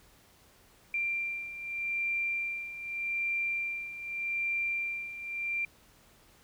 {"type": "beating tone pair", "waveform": "sine", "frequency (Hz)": [2369, 2369.83], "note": ["D7", "D7"], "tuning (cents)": [14, 15], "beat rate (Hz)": 0.83, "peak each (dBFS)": [-37, -32], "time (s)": [0.94, 5.65], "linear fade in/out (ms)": 2, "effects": ["pink hiss -61 dBFS RMS until 6.43 s"]}